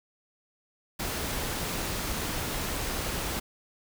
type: noise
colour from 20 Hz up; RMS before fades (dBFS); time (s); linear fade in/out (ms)
pink; -32; 0.99-3.4; 10
effects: none